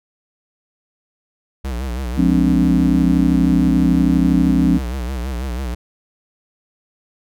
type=tone with vibrato; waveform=square; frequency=63 Hz; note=B1; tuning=35 cents sharp; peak=-22 dBFS; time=1.64-5.75 s; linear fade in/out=10 ms; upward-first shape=sine; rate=6.1 Hz; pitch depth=130 cents each way
type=chord; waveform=sine; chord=D half-diminished seventh; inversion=first; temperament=equal; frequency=174.61 / 207.7 / 261.6 / 293.7 Hz; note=F3 / Ab3 / C4 / D4; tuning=0 / 0 / 0 / 0 cents; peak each=-16 / -21 / -16 / -18 dBFS; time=2.17-4.79 s; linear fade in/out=20 ms
effects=none